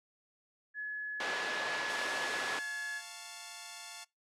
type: tone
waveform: sine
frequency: 1700 Hz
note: G#6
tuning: 40 cents sharp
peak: -36 dBFS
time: 0.74-3.02 s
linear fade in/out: 50 ms
type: band-pass noise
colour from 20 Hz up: pink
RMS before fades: -38 dBFS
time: 1.2-2.59 s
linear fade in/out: 2 ms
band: 510 to 4100 Hz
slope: 12 dB/octave
type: chord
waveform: 5% pulse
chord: F augmented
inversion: none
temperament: equal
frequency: 698.5 / 880 / 1108.7 Hz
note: F5 / A5 / C#6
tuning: 0 / 0 / 0 cents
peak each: -38 / -36 / -39 dBFS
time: 1.88-4.05 s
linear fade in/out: 20 ms
effects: noise-tail reverb RT60 0.2 s tail -23 dB re dry + low-pass 10000 Hz 12 dB/octave